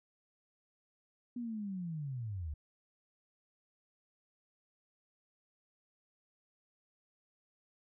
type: linear sweep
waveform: sine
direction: down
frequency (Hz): 246.9 to 69.3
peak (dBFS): -37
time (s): 1.36-2.54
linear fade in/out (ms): 5
effects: none